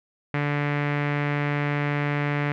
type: tone with low-pass filter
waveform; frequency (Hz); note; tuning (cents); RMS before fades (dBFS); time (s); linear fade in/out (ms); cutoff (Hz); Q
sawtooth; 145.4; D3; -17; -25; 0.34-2.52; 0; 2100; 3.1
effects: none